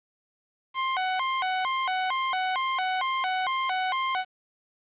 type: tone with vibrato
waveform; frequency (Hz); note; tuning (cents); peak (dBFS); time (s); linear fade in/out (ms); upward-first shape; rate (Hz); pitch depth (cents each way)
sawtooth; 887; A5; +14; -21; 0.74-4.25; 50; square; 2.2; 300
effects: resampled to 8000 Hz + 9-bit